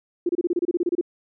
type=tone bursts; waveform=sine; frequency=349.2 Hz; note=F4; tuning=in tune; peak=-18 dBFS; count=13; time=0.26-1.012 s; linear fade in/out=5 ms; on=32 ms; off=28 ms; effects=none